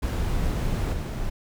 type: noise with level steps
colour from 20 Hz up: brown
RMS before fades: -25 / -29 dBFS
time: 0.02-1.3 s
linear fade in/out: 10 ms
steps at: 0.93 s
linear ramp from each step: 5 ms
effects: none